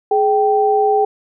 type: tone pair together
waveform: sine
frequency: 420.7 / 779.6 Hz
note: G#4 / G5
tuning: +22 / -10 cents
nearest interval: major seventh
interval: 1068 cents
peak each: -14 dBFS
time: 0.11-1.05 s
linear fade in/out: 5 ms
effects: none